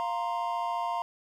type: chord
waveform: triangle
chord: F suspended fourth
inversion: none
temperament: equal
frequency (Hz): 698.5 / 932.3 / 1046.5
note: F5 / Bb5 / C6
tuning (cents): 0 / 0 / 0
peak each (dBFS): -31 / -30 / -33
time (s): 0-1.02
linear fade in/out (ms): 0
effects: none